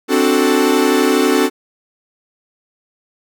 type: chord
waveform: 45% pulse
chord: D dominant seventh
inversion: third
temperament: equal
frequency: 261.6 / 293.7 / 370 / 440 Hz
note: C4 / D4 / F#4 / A4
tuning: 0 / 0 / 0 / 0 cents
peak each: -17 dBFS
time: 0.08-1.5 s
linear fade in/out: 50 ms
effects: none